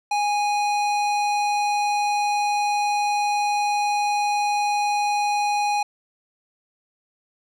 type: tone with low-pass filter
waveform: square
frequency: 826 Hz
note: G#5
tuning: 10 cents flat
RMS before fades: -22 dBFS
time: 0.11-5.83 s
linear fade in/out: 5 ms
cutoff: 6900 Hz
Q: 0.74
effects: none